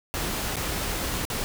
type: noise with dropouts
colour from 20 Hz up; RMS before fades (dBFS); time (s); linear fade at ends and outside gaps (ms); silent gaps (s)
pink; -29; 0.14-1.44; 0; 0.558-0.567 / 1.252-1.301
effects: none